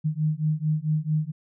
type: beating tone pair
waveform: sine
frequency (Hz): 152.1 / 156.6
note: D#3 / D#3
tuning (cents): -39 / +11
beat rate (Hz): 4.5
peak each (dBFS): -25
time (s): 0.04-1.32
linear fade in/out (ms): 20
effects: none